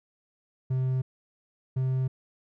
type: tone pair in turn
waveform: triangle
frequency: 129.7 / 130.28 Hz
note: C3 / C3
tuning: -15 / -7 cents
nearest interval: unison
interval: 8 cents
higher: second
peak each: -22 dBFS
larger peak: neither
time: 0.7-1.02 / 1.76-2.08 s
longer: neither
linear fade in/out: 10 ms
effects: none